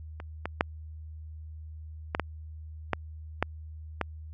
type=clicks; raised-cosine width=0.5 ms; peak=-25 / -16 / -7 / -12 / -11 / -10 / -9 / -12 dBFS; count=8; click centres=0.201 / 0.456 / 0.609 / 2.149 / 2.197 / 2.933 / 3.426 / 4.013 s; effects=added 78 Hz sine -40 dBFS peak until 4.33 s